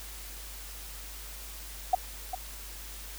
sine tone with echo, 740 Hz, F#5, in tune, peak -18 dBFS, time 1.93-1.95 s, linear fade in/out 5 ms, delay 400 ms, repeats 1, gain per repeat -11 dB, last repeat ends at 2.35 s, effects added 50 Hz sine -44 dBFS peak until 3.18 s + white hiss -45 dBFS RMS until 3.18 s

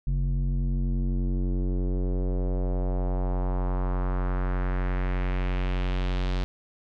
square tone with low-pass filter sweep, 45.81 Hz, F#1, 17 cents flat, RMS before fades -26 dBFS, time 0.07-6.44 s, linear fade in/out 0 ms, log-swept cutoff 150 to 4100 Hz, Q 1.8, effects none

